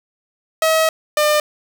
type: tone pair in turn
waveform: sawtooth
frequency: 640 / 601.1 Hz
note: D#5 / D5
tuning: +49 / +40 cents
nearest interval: minor second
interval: 109 cents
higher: first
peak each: -9 dBFS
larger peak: neither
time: 0.62-0.89 / 1.17-1.4 s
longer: first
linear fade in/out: 2 ms
effects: none